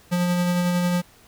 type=tone with tremolo; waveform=square; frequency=177 Hz; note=F3; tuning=23 cents sharp; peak=-19 dBFS; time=0.11-1.02 s; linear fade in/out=20 ms; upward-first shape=sine; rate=11 Hz; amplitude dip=25%; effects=pink hiss -53 dBFS RMS until 1.27 s